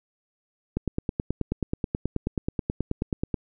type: click train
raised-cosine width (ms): 3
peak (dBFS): -12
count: 25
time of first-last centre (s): 0.77-3.342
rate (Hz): 9.33
effects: none